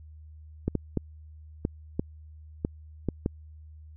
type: clicks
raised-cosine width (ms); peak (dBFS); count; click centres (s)
3; -13; 8; 0.68 / 0.753 / 0.973 / 1.651 / 1.995 / 2.649 / 3.087 / 3.261
effects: added 77 Hz sine -45 dBFS peak until 3.96 s